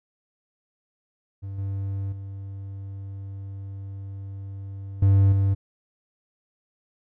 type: tone with level steps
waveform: triangle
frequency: 98 Hz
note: G2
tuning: in tune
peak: -29 / -24 / -31 / -12 / -16 dBFS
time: 1.42-5.55 s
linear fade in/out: 20 ms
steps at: 1.58 / 2.12 / 5.02 / 5.32 s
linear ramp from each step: 5 ms
effects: none